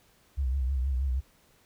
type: tone with vibrato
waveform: sine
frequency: 65.8 Hz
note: C2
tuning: 10 cents sharp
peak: -25 dBFS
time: 0.37-1.21 s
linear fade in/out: 20 ms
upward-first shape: triangle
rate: 6.3 Hz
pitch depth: 120 cents each way
effects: pink hiss -63 dBFS RMS until 1.65 s